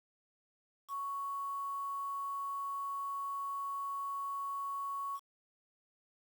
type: tone with quantisation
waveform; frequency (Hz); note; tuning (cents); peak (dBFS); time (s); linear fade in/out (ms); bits
sine; 1112; C#6; +5; -36; 0.88-5.2; 50; 9
effects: none